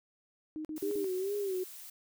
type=tone bursts; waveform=sine; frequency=310 Hz; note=D#4; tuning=6 cents flat; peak=-36 dBFS; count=4; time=0.56-1.044 s; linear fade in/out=0 ms; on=88 ms; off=44 ms
type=noise; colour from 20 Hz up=blue; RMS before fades=-48 dBFS; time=0.76-1.9 s; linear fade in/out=5 ms
type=tone with vibrato; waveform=sine; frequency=389.3 Hz; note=G4; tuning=12 cents flat; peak=-31 dBFS; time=0.82-1.64 s; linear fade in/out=10 ms; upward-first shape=sine; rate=2.3 Hz; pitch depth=100 cents each way
effects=none